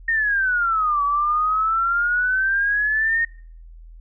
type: exponential two-way sweep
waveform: sine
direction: down then up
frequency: 1855 to 1137 to 1855 Hz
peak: -17 dBFS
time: 0.08-3.25 s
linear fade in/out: 5 ms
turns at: 1.03 s
effects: noise-tail reverb RT60 0.5 s tail -24 dB re dry + added 41 Hz sine -39 dBFS peak until 4 s